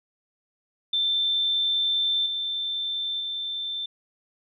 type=tone with level steps; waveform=sine; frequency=3555 Hz; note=A7; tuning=17 cents sharp; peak=-21 / -26 / -28 dBFS; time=0.93-3.86 s; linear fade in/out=5 ms; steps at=2.26 / 3.2 s; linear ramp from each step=2 ms; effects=none